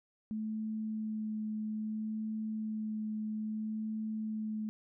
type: tone with vibrato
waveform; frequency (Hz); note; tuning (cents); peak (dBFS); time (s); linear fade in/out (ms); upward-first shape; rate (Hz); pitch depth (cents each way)
sine; 216.5; A3; -28; -34; 0.31-4.69; 0; sine; 0.61; 11
effects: none